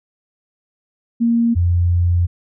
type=tone pair in turn; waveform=sine; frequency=233.1 / 87.31 Hz; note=A#3 / F2; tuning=0 / 0 cents; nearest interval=octave + perfect fourth; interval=1700 cents; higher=first; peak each=-12 dBFS; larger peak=neither; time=1.2-1.55 / 1.55-2.27 s; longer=second; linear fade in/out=20 ms; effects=none